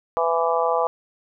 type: harmonic tone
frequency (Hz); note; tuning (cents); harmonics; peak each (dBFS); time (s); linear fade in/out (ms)
166.5; E3; +18; 3 / 4 / 5 / 6 / 7; -23 / -24 / -25 / -26 / -26; 0.17-0.87; 0
effects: none